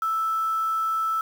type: tone with quantisation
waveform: sine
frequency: 1318 Hz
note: E6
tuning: 1 cent flat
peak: -22 dBFS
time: 0.02-1.21 s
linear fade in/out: 2 ms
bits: 7
effects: none